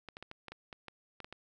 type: clicks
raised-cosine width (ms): 0.3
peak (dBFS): -29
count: 11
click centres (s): 0.087 / 0.169 / 0.226 / 0.314 / 0.483 / 0.52 / 0.728 / 0.883 / 1.203 / 1.245 / 1.326
effects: none